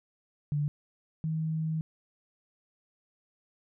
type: tone pair in turn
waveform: sine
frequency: 146.8 / 158.79 Hz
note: D3 / D#3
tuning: 0 / +36 cents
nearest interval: minor second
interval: 136 cents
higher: second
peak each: -26 / -28 dBFS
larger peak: first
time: 0.52-0.68 / 1.24-1.81 s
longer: second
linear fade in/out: 0 ms
effects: none